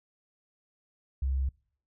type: tone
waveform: sine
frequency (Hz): 66.7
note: C2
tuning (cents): +34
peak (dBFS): -26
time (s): 1.22-1.49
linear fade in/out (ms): 5
effects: noise-tail reverb RT60 0.6 s tail -25 dB re dry